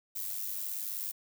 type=noise with amplitude modulation; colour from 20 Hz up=violet; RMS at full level=-34 dBFS; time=0.15-1.12 s; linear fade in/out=10 ms; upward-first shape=sine; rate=99.3 Hz; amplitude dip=65%; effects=none